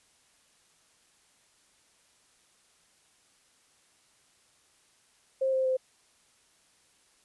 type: tone with pitch steps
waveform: sine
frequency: 530 / 524.2 / 518.5 Hz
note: C5 / C5 / C5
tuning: +22 / +3 / -16 cents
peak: -24 dBFS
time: 5.41-5.77 s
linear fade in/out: 10 ms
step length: 120 ms
effects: white hiss -65 dBFS RMS until 7.24 s + resampled to 24000 Hz